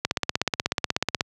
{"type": "click train", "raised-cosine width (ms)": 0.2, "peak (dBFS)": -4, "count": 20, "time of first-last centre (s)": [0.05, 1.209], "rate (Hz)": 16.4, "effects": ["high-pass 80 Hz 12 dB/octave"]}